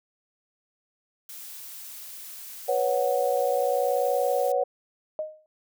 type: noise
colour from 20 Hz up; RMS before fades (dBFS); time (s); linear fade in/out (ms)
blue; -41; 1.29-4.52; 2
type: chord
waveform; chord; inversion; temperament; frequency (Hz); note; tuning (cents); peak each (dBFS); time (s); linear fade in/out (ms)
sine; B suspended second; none; equal; 493.9 / 554.4 / 740; B4 / C#5 / F#5; 0 / 0 / 0; -26 / -25 / -27; 2.68-4.64; 10
type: tone with exponential decay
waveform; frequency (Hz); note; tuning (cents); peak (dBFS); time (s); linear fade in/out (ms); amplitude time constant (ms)
sine; 620; D#5; -6; -24; 5.19-5.46; 1; 58
effects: none